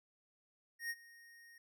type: tone with ADSR envelope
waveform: square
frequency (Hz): 1860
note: A#6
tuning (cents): -4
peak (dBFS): -37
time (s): 0.79-1.58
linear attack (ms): 110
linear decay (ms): 45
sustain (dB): -21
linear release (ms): 3
effects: none